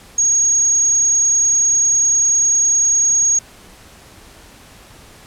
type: tone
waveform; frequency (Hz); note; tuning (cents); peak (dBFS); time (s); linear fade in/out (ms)
sine; 6590; G#8; -14; -11; 0.18-3.39; 5
effects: pink hiss -43 dBFS RMS until 5.26 s + low-pass 12000 Hz 12 dB/octave